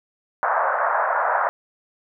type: band-pass noise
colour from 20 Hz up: pink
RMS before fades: -21 dBFS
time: 0.43-1.49 s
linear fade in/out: 0 ms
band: 590 to 1600 Hz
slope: 48 dB/octave
effects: none